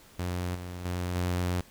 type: tone with level steps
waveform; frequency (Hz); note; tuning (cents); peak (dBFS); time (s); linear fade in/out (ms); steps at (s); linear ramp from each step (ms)
sawtooth; 89.3; F2; +39; -26 / -33 / -26 / -23; 0.19-1.61; 5; 0.55 / 0.85 / 1.15; 5
effects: pink hiss -55 dBFS RMS until 1.7 s